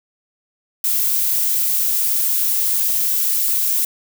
violet noise, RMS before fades -18 dBFS, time 0.84-3.85 s, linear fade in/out 2 ms, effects none

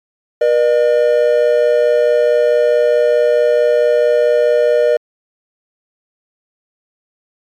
triangle tone pair together, 479.4 / 604 Hz, A#4 / D5, +48 / +48 cents, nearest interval major third, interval 400 cents, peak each -10 dBFS, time 0.41-4.97 s, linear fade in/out 5 ms, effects MP3 96 kbps

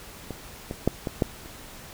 clicks, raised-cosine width 2 ms, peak -19 / -18 / -6 / -14 / -7 / -29 dBFS, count 6, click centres 0.307 / 0.711 / 0.876 / 1.072 / 1.222 / 1.459 s, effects pink hiss -44 dBFS RMS until 1.93 s

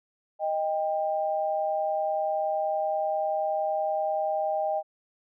sine tone pair together, 623.5 / 793 Hz, D#5 / G5, +3 / +20 cents, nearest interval major third, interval 417 cents, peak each -27 / -28 dBFS, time 0.39-4.83 s, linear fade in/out 50 ms, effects none

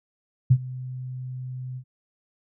sine tone with ADSR envelope, 127.8 Hz, C3, 40 cents flat, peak -10 dBFS, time 0.5-1.84 s, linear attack 13 ms, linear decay 60 ms, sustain -21 dB, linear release 72 ms, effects none

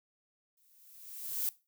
violet noise with exponential growth, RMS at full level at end -31 dBFS, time 0.57-1.49 s, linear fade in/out 2 ms, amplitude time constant 200 ms, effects noise-tail reverb RT60 0.3 s tail -20 dB re dry

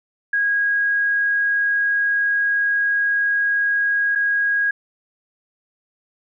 sine tone with dropouts, 1643 Hz, G#6, 19 cents flat, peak -16 dBFS, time 0.33-4.71 s, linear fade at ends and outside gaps 5 ms, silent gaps 4.152-4.156 s, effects none

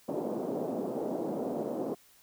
pink band-pass noise, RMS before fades -34 dBFS, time 0.08-1.95 s, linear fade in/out 10 ms, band 220 to 670 Hz, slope 24 dB/octave, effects white hiss -61 dBFS RMS until 2.22 s

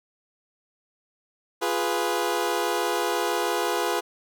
20% pulse chord, F diminished, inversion none, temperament equal, 349.2 / 415.3 / 493.9 Hz, F4 / Ab4 / Cb5, 0 / 0 / 0 cents, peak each -23 dBFS, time 1.61-4.01 s, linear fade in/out 20 ms, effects none

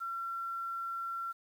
sine tone with quantisation, 1360 Hz, F6, 46 cents flat, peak -35 dBFS, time 0-1.33 s, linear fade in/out 20 ms, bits 10, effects none

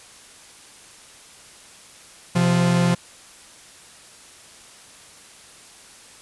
45% pulse tone pair together, 129.4 / 174.56 Hz, C3 / F3, -19 / -1 cents, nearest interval perfect fourth, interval 518 cents, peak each -22 / -17 dBFS, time 2.35-2.95 s, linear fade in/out 10 ms, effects white hiss -46 dBFS RMS until 6.21 s + resampled to 24000 Hz

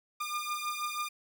sawtooth beating tone pair, 1204 / 1210.2 Hz, D6 / D#6, +43 / -48 cents, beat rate 6.2 Hz, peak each -32 / -33 dBFS, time 0.2-1.09 s, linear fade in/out 10 ms, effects none

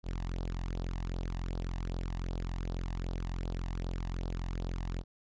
sawtooth tone with flanger, 43.65 Hz, F1, in tune, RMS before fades -36 dBFS, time 0.03-5.04 s, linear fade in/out 50 ms, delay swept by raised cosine 0.21 to 1.1 ms, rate 2.6 Hz, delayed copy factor +0.7, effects resampled to 16000 Hz

